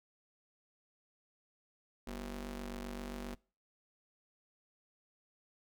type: ring-modulated tone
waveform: sawtooth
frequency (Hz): 144.2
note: D3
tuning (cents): -31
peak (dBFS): -34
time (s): 2.07-3.35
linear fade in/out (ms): 5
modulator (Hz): 95.9
effects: noise-tail reverb RT60 0.4 s tail -25 dB re dry